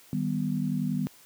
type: chord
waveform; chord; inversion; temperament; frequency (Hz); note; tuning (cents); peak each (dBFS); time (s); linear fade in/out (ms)
sine; Eb augmented; none; equal; 155.56 / 196 / 246.9; Eb3 / G3 / B3; 0 / 0 / 0; -30; 0.13-1.07; 0
effects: white hiss -55 dBFS RMS until 1.25 s + high-pass 80 Hz 12 dB/octave